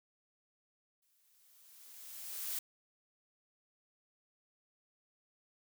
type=noise with exponential growth; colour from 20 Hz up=blue; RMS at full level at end=-37 dBFS; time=1.02-2.59 s; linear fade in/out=5 ms; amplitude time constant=340 ms; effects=none